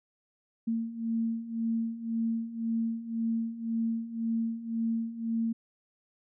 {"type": "beating tone pair", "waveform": "sine", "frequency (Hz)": [226.5, 228.4], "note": ["A#3", "A#3"], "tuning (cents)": [-50, -35], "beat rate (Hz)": 1.9, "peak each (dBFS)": [-34, -30], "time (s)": [0.67, 5.53], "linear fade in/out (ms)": 10, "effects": []}